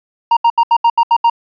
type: tone bursts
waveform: triangle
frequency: 932.3 Hz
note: A#5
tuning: in tune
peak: -5 dBFS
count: 8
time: 0.31-1.299 s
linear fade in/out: 5 ms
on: 58 ms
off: 75 ms
effects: resampled to 11025 Hz